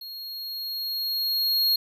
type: tone with level ramp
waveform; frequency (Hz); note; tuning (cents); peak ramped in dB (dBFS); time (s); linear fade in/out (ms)
square; 4280; C8; +38; -37 to -19; 0.01-1.76; 5
effects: none